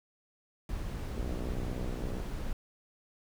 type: noise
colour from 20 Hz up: brown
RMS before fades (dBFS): -36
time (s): 0.69-2.53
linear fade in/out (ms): 2
type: click train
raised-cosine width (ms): 2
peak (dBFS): -27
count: 64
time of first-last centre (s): 1.18-2.201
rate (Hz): 61.7
effects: none